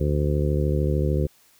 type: harmonic tone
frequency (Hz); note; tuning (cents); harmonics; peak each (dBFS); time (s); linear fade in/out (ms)
73.42; D2; 0; 1 / 2 / 3 / 4 / 5 / 6 / 7; -23 / -24 / -32 / -33 / -29 / -32 / -31; 0-1.27; 10
effects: white hiss -58 dBFS RMS until 1.59 s